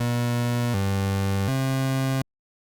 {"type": "tone with pitch steps", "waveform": "30% pulse", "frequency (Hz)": [120.2, 97.8, 133.2], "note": ["B2", "G2", "C3"], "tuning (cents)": [-46, -4, 31], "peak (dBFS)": -19, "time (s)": [0, 2.22], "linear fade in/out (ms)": 5, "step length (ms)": 740, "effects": ["Opus 48 kbps"]}